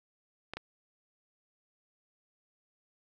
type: clicks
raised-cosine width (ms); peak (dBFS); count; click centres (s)
0.3; -22; 2; 0.536 / 0.57
effects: none